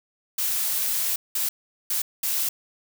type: noise bursts at uneven times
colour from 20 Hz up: blue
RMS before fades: -25 dBFS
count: 4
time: 0.38-1.16 / 1.35-1.49 / 1.9-2.02 / 2.23-2.49 s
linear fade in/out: 5 ms
effects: none